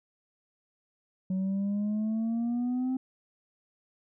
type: exponential sweep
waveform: sine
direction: up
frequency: 185.9 to 261.6 Hz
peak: -24 dBFS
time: 1.3-2.97 s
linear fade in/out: 5 ms
effects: tanh soft clip ceiling -26 dBFS